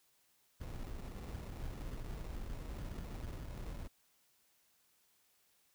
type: noise with sample-and-hold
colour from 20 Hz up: brown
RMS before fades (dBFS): -44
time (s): 0.6-3.88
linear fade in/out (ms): 10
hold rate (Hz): 1575
effects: white hiss -73 dBFS RMS until 5.74 s